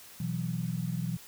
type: chord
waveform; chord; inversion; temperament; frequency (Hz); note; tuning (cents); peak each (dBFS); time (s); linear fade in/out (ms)
sine; B suspended fourth; none; equal; 123.47 / 164.81 / 185; B2 / E3 / F#3; 0 / 0 / 0; -35 / -33 / -36; 0.2-1.17; 5
effects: white hiss -51 dBFS RMS until 1.27 s